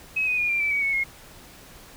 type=tone with pitch steps; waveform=sine; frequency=2555 / 2494 / 2434 / 2376 / 2319 / 2263 / 2209 / 2156 Hz; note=D#7 / D#7 / D#7 / D7 / D7 / C#7 / C#7 / C#7; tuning=+45 / +3 / -39 / +20 / -22 / +35 / -7 / -49 cents; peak=-21 dBFS; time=0.16-1.04 s; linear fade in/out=10 ms; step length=110 ms; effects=pink hiss -47 dBFS RMS until 1.96 s